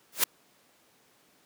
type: noise with exponential growth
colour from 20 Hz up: white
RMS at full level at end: -18 dBFS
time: 0.12-0.24 s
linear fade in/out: 5 ms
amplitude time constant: 24 ms
effects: pink hiss -63 dBFS RMS until 1.45 s + high-pass 200 Hz 12 dB/octave